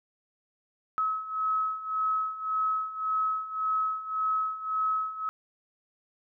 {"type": "beating tone pair", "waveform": "sine", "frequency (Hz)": [1284, 1285.8], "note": ["E6", "E6"], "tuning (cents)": [-46, -43], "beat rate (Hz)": 1.8, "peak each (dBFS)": [-32, -28], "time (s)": [0.98, 5.29], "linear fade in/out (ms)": 0, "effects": []}